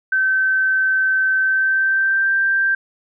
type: tone with pitch glide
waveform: sine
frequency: 1540 to 1575.1 Hz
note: G6 to G6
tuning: -31 to +8 cents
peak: -14 dBFS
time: 0.12-2.75 s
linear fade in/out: 5 ms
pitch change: +39 cents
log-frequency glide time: 1.39-2.33 s
effects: none

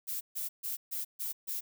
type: noise bursts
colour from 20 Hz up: violet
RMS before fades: -36 dBFS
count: 6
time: 0.07-1.61 s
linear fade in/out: 20 ms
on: 140 ms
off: 140 ms
effects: none

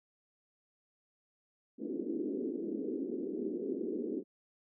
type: band-pass noise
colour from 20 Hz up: white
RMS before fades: -37 dBFS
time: 1.78-4.24 s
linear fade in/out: 50 ms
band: 230 to 410 Hz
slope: 48 dB/octave
effects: none

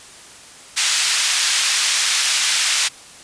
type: band-pass noise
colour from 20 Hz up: white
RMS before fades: -18 dBFS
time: 0.76-2.89 s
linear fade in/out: 20 ms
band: 1700 to 6800 Hz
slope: 12 dB/octave
effects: white hiss -41 dBFS RMS until 3.23 s + resampled to 22050 Hz

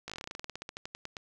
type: slowing click train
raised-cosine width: 0.2 ms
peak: -22 dBFS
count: 22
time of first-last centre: 0.08-1.168 s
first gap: 17 ms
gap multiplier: 1.1
effects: 10-bit

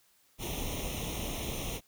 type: noise with comb filter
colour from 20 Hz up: pink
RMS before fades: -36 dBFS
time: 0.38-1.81 s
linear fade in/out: 50 ms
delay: 0.32 ms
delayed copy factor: +0.85
effects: white hiss -67 dBFS RMS until 1.87 s

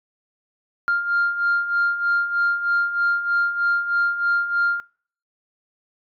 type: beating tone pair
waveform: sine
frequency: 1396.9 / 1400.1 Hz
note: F6 / F6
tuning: 0 / +4 cents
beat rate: 3.2 Hz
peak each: -24 / -19 dBFS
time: 0.88-4.8 s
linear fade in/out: 0 ms
effects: noise-tail reverb RT60 0.5 s tail -23 dB re dry + tanh soft clip ceiling -13 dBFS

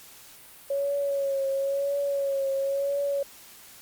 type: tone with vibrato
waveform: sine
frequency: 554.4 Hz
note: C#5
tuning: in tune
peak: -24 dBFS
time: 0.7-3.23 s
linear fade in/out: 5 ms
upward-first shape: triangle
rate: 0.97 Hz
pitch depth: 42 cents each way
effects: white hiss -49 dBFS RMS until 3.81 s + Opus 48 kbps

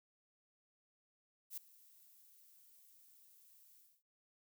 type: noise with ADSR envelope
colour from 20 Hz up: violet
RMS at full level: -43 dBFS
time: 1.5-4.03 s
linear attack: 75 ms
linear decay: 3 ms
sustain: -22 dB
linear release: 240 ms
effects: none

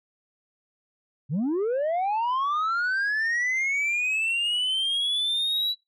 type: linear sweep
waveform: sine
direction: up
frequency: 124.6 to 3951 Hz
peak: -20 dBFS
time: 1.29-5.75 s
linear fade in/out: 50 ms
effects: noise-tail reverb RT60 0.2 s tail -24 dB re dry + tanh soft clip ceiling -22 dBFS

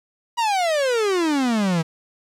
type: exponential sweep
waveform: 45% pulse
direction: down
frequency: 973 to 157.4 Hz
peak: -18 dBFS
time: 0.37-1.83 s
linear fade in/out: 20 ms
effects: low-pass 8000 Hz 12 dB/octave + 9-bit

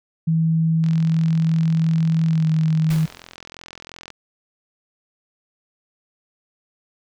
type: tone with pitch glide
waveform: sine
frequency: 162.1 to 158.31 Hz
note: E3 to D#3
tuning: -29 to +30 cents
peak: -15 dBFS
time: 0.27-3.06 s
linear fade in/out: 10 ms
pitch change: -41 cents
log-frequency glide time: 2.27-2.48 s
type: click train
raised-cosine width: 0.2 ms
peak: -20 dBFS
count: 141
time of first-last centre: 0.84-4.103 s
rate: 42.9 Hz
type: noise with exponential decay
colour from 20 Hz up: pink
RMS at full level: -30 dBFS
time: 2.9-3.36 s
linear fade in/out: 5 ms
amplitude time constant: 100 ms
effects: none

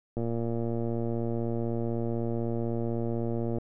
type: click train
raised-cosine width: 2 ms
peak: -19 dBFS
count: 397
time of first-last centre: 0.17-3.584 s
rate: 116 Hz
effects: none

